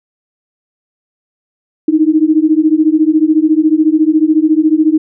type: beating tone pair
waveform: sine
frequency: 305.4 / 319.4 Hz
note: D#4 / D#4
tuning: -32 / +45 cents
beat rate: 14 Hz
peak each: -10 dBFS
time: 1.88-4.98 s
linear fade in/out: 5 ms
effects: none